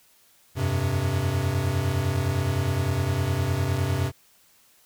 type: chord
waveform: square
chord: F suspended second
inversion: none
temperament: equal with one note detuned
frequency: 87.31 / 97.1 / 130.81 Hz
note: F2 / G2 / C3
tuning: 0 / -16 / 0 cents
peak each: -30 / -27 / -27 dBFS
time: 0.55-4.12 s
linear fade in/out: 50 ms
effects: white hiss -59 dBFS RMS until 4.85 s